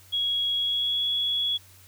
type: tone with pitch glide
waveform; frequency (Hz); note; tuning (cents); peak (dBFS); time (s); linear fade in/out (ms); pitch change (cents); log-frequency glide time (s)
sine; 3322 to 3364; G#7 to G#7; 0 to +22; -23; 0.12-1.58; 20; +22; 0.56-1.05
effects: added 93 Hz sine -54 dBFS peak until 1.87 s + white hiss -54 dBFS RMS until 1.87 s